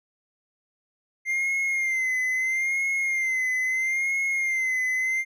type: tone with vibrato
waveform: triangle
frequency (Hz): 2093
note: C7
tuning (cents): 0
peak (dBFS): -21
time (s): 1.25-5.25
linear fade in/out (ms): 50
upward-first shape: sine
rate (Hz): 0.76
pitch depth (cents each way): 59
effects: none